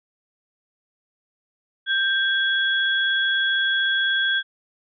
sine tone pair together, 1579 / 3346 Hz, G6 / G#7, +12 / +12 cents, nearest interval octave + minor second, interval 1300 cents, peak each -20 / -23 dBFS, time 1.86-4.43 s, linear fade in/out 50 ms, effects none

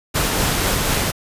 pink noise with tremolo, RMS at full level -18 dBFS, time 0.14-1.12 s, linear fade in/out 20 ms, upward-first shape triangle, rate 4.1 Hz, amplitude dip 25%, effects resampled to 32000 Hz

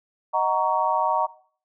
sine chord, D# minor seventh, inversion none, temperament just, 622.3 / 746.7 / 933.4 / 1120.1 Hz, D#5 / F#5 / A#5 / C#6, 0 / +16 / +2 / +18 cents, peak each -27 / -26 / -22 / -26 dBFS, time 0.33-1.27 s, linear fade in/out 20 ms, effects noise-tail reverb RT60 0.5 s tail -19 dB re dry

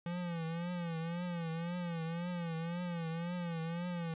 square tone with vibrato, 170 Hz, F3, 46 cents flat, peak -37 dBFS, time 0.06-4.14 s, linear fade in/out 2 ms, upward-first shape triangle, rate 1.9 Hz, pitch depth 97 cents each way, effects resampled to 8000 Hz + 11-bit

